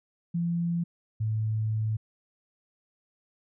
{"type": "tone pair in turn", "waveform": "sine", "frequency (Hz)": [170.7, 109.22], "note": ["F3", "A2"], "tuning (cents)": [-39, -12], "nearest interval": "minor sixth", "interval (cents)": 773, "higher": "first", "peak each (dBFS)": -25, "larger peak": "neither", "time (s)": [[0.34, 0.84], [1.2, 1.97]], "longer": "second", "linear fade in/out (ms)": 10, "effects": []}